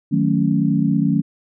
sine chord, D# half-diminished seventh, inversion none, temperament equal, 155.56 / 185 / 220 / 277.2 Hz, D#3 / F#3 / A3 / C#4, 0 / 0 / 0 / 0 cents, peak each -20 dBFS, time 0.11-1.22 s, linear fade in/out 20 ms, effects none

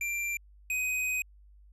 square tone pair in turn, 2364 / 2509 Hz, D7 / D#7, +11 / +14 cents, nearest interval minor second, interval 103 cents, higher second, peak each -31 / -29 dBFS, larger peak second, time 0.01-0.37 / 0.7-1.22 s, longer second, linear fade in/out 2 ms, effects added 50 Hz sine -53 dBFS peak until 1.72 s + resampled to 32000 Hz

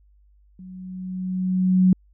sine tone with level ramp, 185 Hz, F#3, in tune, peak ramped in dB -38 to -11 dBFS, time 0.59-1.93 s, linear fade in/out 2 ms, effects added 50 Hz sine -53 dBFS peak until 2.13 s

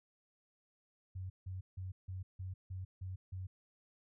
sine tone bursts, 93.2 Hz, F#2, 13 cents sharp, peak -40 dBFS, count 8, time 1.15-3.47 s, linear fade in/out 10 ms, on 150 ms, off 160 ms, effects none

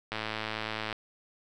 click train, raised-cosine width 0.3 ms, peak -17 dBFS, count 89, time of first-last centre 0.12-0.927 s, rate 109 Hz, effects none

